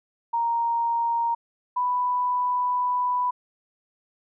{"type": "tone pair in turn", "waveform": "sine", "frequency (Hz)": [932.3, 990.4], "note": ["A#5", "B5"], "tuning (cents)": [0, 5], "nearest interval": "minor second", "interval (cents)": 105, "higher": "second", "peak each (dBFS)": -21, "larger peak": "neither", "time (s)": [[0.33, 1.35], [1.76, 3.31]], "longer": "second", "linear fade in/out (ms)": 10, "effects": []}